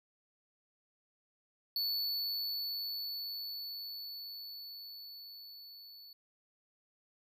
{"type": "tone with level ramp", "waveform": "square", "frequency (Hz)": 4449, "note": "C#8", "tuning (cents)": 5, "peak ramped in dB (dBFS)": [-32, -52], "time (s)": [1.76, 6.13], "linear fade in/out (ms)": 2, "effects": []}